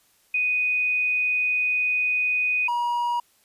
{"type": "tone pair in turn", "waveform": ["sine", "triangle"], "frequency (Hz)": [2489, 957.4], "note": ["D#7", "A#5"], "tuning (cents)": [0, 46], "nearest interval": "octave + perfect fourth", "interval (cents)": 1654, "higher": "first", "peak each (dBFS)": -20, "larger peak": "neither", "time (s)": [[0.34, 2.68], [2.68, 3.2]], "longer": "first", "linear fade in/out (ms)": 5, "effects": ["white hiss -62 dBFS RMS until 3.44 s", "resampled to 32000 Hz"]}